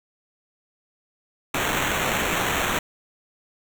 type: noise with sample-and-hold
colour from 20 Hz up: white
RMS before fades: -24 dBFS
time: 1.54-2.79 s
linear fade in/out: 5 ms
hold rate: 4900 Hz
effects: none

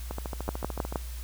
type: two click trains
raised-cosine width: 1 ms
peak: -20 / -14 dBFS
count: 12 / 4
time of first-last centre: 0.11-0.925 / 0.49-0.958 s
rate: 13.5 / 6.41 Hz
effects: added 60 Hz sine -35 dBFS peak until 1.23 s + white hiss -48 dBFS RMS until 1.23 s

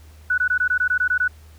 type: tone bursts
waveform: sine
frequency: 1480 Hz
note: F#6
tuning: in tune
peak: -16 dBFS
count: 10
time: 0.3-1.279 s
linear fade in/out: 5 ms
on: 79 ms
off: 21 ms
effects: added 77 Hz sine -43 dBFS peak until 1.58 s + pink hiss -54 dBFS RMS until 1.58 s

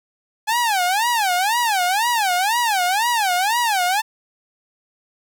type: tone with vibrato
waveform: sawtooth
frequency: 830.6 Hz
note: G#5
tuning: in tune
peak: -13 dBFS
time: 0.47-4.02 s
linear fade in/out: 20 ms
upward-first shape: sine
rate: 2 Hz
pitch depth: 270 cents each way
effects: none

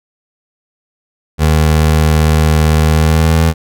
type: tone with pitch glide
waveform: 25% pulse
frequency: 77.78 to 81.08 Hz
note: D#2 to E2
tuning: 0 to -28 cents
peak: -4 dBFS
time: 1.38-3.54 s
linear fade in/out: 50 ms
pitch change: +72 cents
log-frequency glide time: 2.87-3.4 s
effects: none

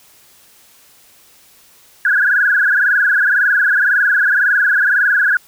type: tone with frequency modulation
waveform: sine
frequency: 1568 Hz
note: G6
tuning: in tune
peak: -10 dBFS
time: 2.05-5.37 s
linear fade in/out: 2 ms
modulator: 21.9 Hz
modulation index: 5.8
effects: white hiss -48 dBFS RMS until 5.47 s

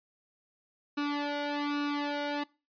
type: tone with flanger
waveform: sawtooth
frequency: 290.2 Hz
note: D4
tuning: 21 cents flat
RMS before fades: -32 dBFS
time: 0.97-2.44 s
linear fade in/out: 10 ms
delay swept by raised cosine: 0.75 to 1.36 ms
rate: 1.2 Hz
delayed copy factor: +1
effects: noise-tail reverb RT60 0.3 s tail -22 dB re dry + resampled to 11025 Hz

